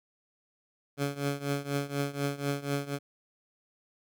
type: tone with tremolo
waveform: 15% pulse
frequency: 141.5 Hz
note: C#3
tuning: 36 cents sharp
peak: -20 dBFS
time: 0.97-2.99 s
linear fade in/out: 50 ms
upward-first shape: triangle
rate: 4.1 Hz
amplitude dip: 90%
effects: none